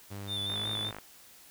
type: tone with pitch glide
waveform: sawtooth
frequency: 100.1 to 107.91 Hz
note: G2 to A2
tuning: +37 to -33 cents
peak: -35 dBFS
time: 0.1-0.92 s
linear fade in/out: 20 ms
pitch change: +130 cents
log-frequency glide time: 0.52-0.68 s
type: tone with vibrato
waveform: triangle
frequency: 3541 Hz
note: A7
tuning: 10 cents sharp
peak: -31 dBFS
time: 0.27-0.92 s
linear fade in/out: 50 ms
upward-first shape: square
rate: 5.2 Hz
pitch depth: 30 cents each way
type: click train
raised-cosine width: 0.5 ms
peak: -26 dBFS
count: 26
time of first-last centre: 0.5-0.985 s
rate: 51.5 Hz
effects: white hiss -55 dBFS RMS until 1.5 s